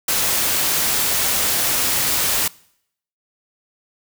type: noise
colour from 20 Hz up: white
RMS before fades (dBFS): -19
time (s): 0.08-2.48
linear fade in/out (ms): 5
effects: noise-tail reverb RT60 0.7 s tail -23 dB re dry